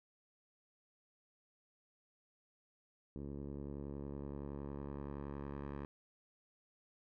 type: tone with low-pass filter sweep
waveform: 10% pulse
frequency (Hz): 70.7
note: C#2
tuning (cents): +35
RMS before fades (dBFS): -45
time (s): 3.16-5.85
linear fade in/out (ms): 0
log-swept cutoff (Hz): 390 to 1500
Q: 0.92
effects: none